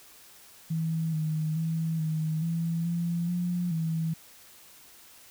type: tone with pitch steps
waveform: sine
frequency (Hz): 161.9 / 156.1 / 162.3 / 157.4 / 166.2 / 170.8 / 176.5 / 162.2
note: E3 / D#3 / E3 / D#3 / E3 / F3 / F3 / E3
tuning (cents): -31 / +6 / -27 / +20 / +15 / -38 / +19 / -28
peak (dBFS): -26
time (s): 0.7-4.14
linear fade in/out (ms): 10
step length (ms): 430
effects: white hiss -53 dBFS RMS until 5.3 s